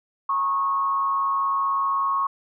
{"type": "tone with frequency modulation", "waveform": "sine", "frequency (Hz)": 1096, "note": "C#6", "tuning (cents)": -20, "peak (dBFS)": -20, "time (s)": [0.29, 2.27], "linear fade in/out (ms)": 5, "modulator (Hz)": 161, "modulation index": 0.41, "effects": []}